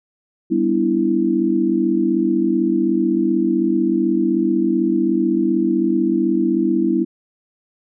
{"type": "chord", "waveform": "sine", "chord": "E minor seventh", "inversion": "first", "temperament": "equal", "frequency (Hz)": [196, 246.9, 293.7, 329.6], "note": ["G3", "B3", "D4", "E4"], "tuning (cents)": [0, 0, 0, 0], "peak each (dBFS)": [-22, -21, -23, -17], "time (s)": [0.5, 7.05], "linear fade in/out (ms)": 20, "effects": []}